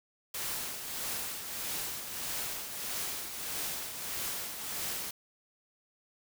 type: noise with tremolo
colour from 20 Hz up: white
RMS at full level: -35 dBFS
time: 0.34-5.11 s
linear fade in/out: 5 ms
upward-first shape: triangle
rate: 1.6 Hz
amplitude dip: 55%
effects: none